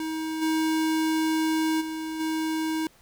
square tone with level steps, 317.3 Hz, D#4, 34 cents sharp, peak -29 / -23 / -31 / -26 dBFS, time 0-2.87 s, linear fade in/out 2 ms, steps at 0.41 / 1.8 / 2.19 s, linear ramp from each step 20 ms, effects pink hiss -58 dBFS RMS until 3.01 s

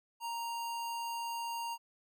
square tone, 932.3 Hz, A#5, in tune, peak -37 dBFS, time 0.2-1.78 s, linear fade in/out 50 ms, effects none

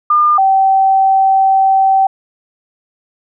sine tone pair in turn, 1206 / 771.9 Hz, D6 / G5, +46 / -27 cents, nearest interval minor sixth, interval 773 cents, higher first, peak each -7 / -7 dBFS, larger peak neither, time 0.1-0.38 / 0.38-2.07 s, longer second, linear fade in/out 5 ms, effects none

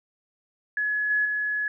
sine tone with level steps, 1695 Hz, G#6, 35 cents sharp, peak -23 / -20 / -24 dBFS, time 0.77-1.68 s, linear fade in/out 2 ms, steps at 1.1 / 1.25 s, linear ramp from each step 5 ms, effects none

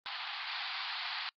white band-pass noise, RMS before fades -39 dBFS, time 0.06-1.29 s, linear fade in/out 0 ms, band 720 to 4700 Hz, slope 96 dB/octave, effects noise-tail reverb RT60 0.1 s tail -25 dB re dry + Opus 32 kbps

